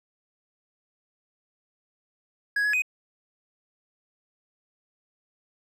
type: tone with pitch steps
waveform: triangle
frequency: 1663 / 1687 / 2504 Hz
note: G#6 / G#6 / D#7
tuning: +2 / +27 / +10 cents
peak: -20 dBFS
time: 2.56-2.821 s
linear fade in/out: 5 ms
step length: 87 ms
effects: none